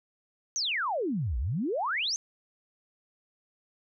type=exponential two-way sweep; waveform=sine; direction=down then up; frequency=6540 to 54.2 to 6540 Hz; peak=-27 dBFS; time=0.56-2.16 s; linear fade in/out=0 ms; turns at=1.38 s; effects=none